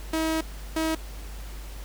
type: tone bursts at uneven times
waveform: sawtooth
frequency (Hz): 320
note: D#4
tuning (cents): +49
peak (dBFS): -20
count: 2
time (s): 0.13-0.41 / 0.76-0.95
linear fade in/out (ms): 5
effects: added 50 Hz sine -36 dBFS peak until 1.84 s + pink hiss -46 dBFS RMS until 1.84 s